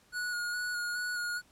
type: tone with vibrato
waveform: square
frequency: 1451 Hz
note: F#6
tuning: 34 cents flat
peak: -33 dBFS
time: 0.12-1.42 s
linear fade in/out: 50 ms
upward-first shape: square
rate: 2.4 Hz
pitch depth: 18 cents each way
effects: pink hiss -64 dBFS RMS until 1.51 s + low-pass 12000 Hz 12 dB/octave